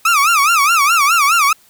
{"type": "tone with vibrato", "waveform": "30% pulse", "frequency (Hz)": 1244.5, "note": "D#6", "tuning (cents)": 0, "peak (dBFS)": -7, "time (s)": [0.05, 1.53], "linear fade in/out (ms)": 5, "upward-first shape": "sine", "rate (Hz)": 4.8, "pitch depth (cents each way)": 200, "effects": ["white hiss -50 dBFS RMS until 1.69 s"]}